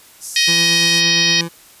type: band-pass noise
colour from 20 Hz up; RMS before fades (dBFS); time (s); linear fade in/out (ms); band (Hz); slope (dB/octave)
pink; -30; 0.2-1.03; 50; 5400 to 12000; 48
type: harmonic tone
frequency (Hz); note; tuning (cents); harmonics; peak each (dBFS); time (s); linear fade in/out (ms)
627; D#5; +13; 3 / 4 / 5 / 6 / 7 / 8 / 9; -20 / -20 / -20 / -20 / -20 / -20 / -20; 0.36-1.41; 2
type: tone with tremolo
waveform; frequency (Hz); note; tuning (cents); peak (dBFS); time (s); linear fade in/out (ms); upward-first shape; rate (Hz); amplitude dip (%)
25% pulse; 168.5; E3; +38; -18; 0.47-1.49; 20; sine; 8.7; 25
effects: white hiss -45 dBFS RMS until 1.8 s + resampled to 32000 Hz

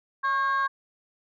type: tone pair together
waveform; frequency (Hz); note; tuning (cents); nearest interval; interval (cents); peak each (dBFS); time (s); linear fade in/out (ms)
sine; 1095 / 1611.7; C#6 / G6; -22 / +48; perfect fifth; 670; -22 / -25; 0.23-0.68; 20
effects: tanh soft clip ceiling -19 dBFS

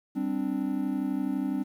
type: chord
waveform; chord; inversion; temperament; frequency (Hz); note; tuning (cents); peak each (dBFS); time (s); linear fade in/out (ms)
triangle; G suspended fourth; none; equal; 196 / 261.6 / 293.7; G3 / C4 / D4; 0 / 0 / 0; -31 / -28 / -29; 0.15-1.64; 20
effects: 10-bit

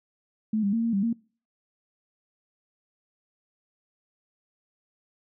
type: tone with pitch steps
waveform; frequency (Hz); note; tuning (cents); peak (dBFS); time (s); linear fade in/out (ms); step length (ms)
sine; 216.9 / 199.7 / 228.7 / 230.9 / 196.8 / 231.1; A3 / G3 / A#3 / A#3 / G3 / A#3; -25 / +32 / -33 / -16 / +7 / -15; -22; 0.53-1.13; 5; 100
effects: noise-tail reverb RT60 0.4 s tail -24 dB re dry

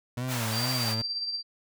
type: tone with vibrato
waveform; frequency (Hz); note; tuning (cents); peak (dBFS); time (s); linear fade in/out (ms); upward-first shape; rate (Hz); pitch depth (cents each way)
30% pulse; 119; A#2; +36; -27; 0.17-1.02; 5; sine; 2.3; 140
type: high-pass noise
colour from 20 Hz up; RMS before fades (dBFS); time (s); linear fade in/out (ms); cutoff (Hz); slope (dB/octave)
pink; -34; 0.27-0.96; 50; 610; 48
type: tone with tremolo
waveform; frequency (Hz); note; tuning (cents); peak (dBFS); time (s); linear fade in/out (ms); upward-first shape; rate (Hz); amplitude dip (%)
sine; 4699; D8; 0; -27; 0.51-1.43; 50; triangle; 17; 55
effects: none

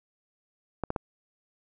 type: clicks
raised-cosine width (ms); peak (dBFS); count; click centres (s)
1; -15; 3; 0.837 / 0.904 / 0.962
effects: none

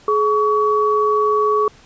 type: tone pair together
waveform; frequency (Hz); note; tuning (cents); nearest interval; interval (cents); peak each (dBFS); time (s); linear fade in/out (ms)
sine; 423.3 / 1130; G#4 / C#6; +33 / +33; octave + perfect fourth; 1700; -16; 0.08-1.68; 2
effects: pink hiss -48 dBFS RMS until 1.85 s + resampled to 16000 Hz

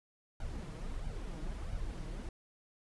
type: noise with flanger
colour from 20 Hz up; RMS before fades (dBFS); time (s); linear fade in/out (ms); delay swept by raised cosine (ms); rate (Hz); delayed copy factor
brown; -40; 0.4-2.29; 2; 1.3 to 6.4; 1.5; +0.7
effects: resampled to 24000 Hz

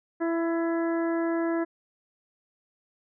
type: harmonic tone with a mistuned harmonic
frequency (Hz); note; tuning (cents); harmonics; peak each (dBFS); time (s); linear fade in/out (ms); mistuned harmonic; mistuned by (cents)
332.9; E4; +17; 1 / 2 / 3 / 4 / 5 / 6; -25 / -32 / -38 / -40 / -39 / -46; 0.2-1.65; 20; 5; +15
effects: none

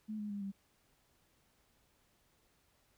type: tone with pitch steps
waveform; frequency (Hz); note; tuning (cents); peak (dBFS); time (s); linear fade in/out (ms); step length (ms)
sine; 215.2 / 208.8 / 202.7 / 196.66; A3 / G#3 / G#3 / G3; -38 / +10 / -42 / +6; -38; 0.08-0.52; 20; 110
effects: pink hiss -73 dBFS RMS until 2.97 s

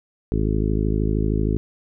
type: harmonic tone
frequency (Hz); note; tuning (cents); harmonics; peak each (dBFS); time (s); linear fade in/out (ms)
53; G#1; +36; 1 / 2 / 3 / 4 / 5 / 6 / 7 / 8; -22 / -25 / -27 / -28 / -29 / -30 / -30 / -31; 0.32-1.57; 0
effects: none

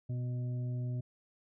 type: harmonic tone with a mistuned harmonic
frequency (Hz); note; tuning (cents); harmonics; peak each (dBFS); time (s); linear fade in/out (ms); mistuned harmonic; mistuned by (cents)
123.47; B2; 0; 1 / 2 / 3 / 5; -33 / -46 / -53 / -54; 0.09-1.01; 10; 2; +17
effects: none

